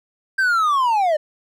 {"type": "linear sweep", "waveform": "triangle", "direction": "down", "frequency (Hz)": [1591, 587.3], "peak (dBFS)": -13, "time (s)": [0.38, 1.17], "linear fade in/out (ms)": 10, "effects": []}